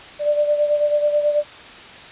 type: beating tone pair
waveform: sine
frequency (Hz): 590 / 599.2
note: D5 / D5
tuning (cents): +8 / +35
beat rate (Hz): 9.2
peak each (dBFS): -16 / -23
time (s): 0.19-1.44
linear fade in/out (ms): 50
effects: white hiss -39 dBFS RMS until 2.11 s + resampled to 8000 Hz